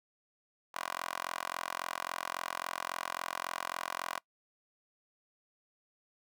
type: tone with high-pass filter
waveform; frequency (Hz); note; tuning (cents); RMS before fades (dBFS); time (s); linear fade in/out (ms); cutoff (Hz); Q
10% pulse; 43.65; F1; 0; -39; 0.74-4.19; 10; 990; 2.2
effects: noise-tail reverb RT60 0.1 s tail -24 dB re dry